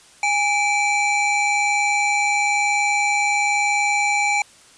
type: tone pair together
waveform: square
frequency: 822 / 2325 Hz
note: G#5 / D7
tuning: -18 / -18 cents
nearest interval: octave + tritone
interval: 1800 cents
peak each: -21 / -20 dBFS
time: 0.23-4.42 s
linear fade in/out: 2 ms
effects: white hiss -49 dBFS RMS until 4.77 s + resampled to 22050 Hz